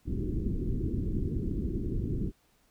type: low-pass noise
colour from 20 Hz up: pink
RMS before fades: -31 dBFS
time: 0.05-2.32 s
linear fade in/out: 50 ms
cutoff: 380 Hz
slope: 48 dB/octave
effects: pink hiss -68 dBFS RMS until 2.7 s